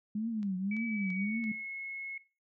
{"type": "tone with vibrato", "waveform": "sine", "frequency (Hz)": 206, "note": "G#3", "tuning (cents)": -14, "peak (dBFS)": -31, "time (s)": [0.15, 1.52], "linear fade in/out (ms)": 5, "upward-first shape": "triangle", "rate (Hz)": 1.8, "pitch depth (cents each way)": 220}
{"type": "click train", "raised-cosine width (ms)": 0.2, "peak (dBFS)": -37, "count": 4, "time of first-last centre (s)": [0.43, 1.44], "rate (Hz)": 2.97}
{"type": "tone with pitch glide", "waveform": "sine", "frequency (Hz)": [2290, 2179], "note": ["D7", "C#7"], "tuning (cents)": [-44, -30], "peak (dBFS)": -37, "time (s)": [0.71, 2.18], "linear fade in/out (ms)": 5, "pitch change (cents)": -86, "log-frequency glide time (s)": [1.04, 1.52]}
{"effects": ["noise-tail reverb RT60 0.3 s tail -17 dB re dry"]}